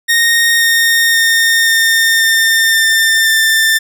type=tone with pitch steps; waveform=sawtooth; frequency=1854 / 1842.3 / 1830.6 / 1819 / 1807.5 / 1796 / 1784.7 Hz; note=A#6 / A#6 / A#6 / A#6 / A6 / A6 / A6; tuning=-10 / -21 / -32 / -43 / +46 / +35 / +24 cents; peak=-5 dBFS; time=0.08-3.79 s; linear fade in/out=20 ms; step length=530 ms; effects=none